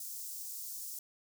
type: high-pass noise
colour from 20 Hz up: white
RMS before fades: -43 dBFS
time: 0-0.99 s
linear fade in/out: 2 ms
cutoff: 5600 Hz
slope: 24 dB/octave
effects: none